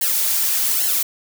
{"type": "noise with flanger", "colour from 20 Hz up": "blue", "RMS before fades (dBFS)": -19, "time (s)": [0.01, 1.03], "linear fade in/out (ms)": 5, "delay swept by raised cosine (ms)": [0.82, 4.82], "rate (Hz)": 1.2, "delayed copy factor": -0.85, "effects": []}